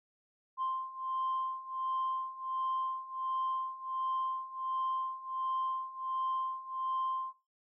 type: beating tone pair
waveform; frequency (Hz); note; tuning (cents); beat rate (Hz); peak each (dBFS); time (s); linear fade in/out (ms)
sine; 1046.5 / 1047.9; C6 / C6; 0 / +2; 1.4; -37 / -34; 0.57-7.34; 50
effects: noise-tail reverb RT60 0.3 s tail -18 dB re dry + tanh soft clip ceiling -27 dBFS